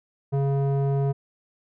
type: tone with low-pass filter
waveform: square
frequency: 138.59 Hz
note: C#3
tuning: in tune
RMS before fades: -23 dBFS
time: 0.32-1.13 s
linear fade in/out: 20 ms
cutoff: 620 Hz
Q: 1.2
effects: none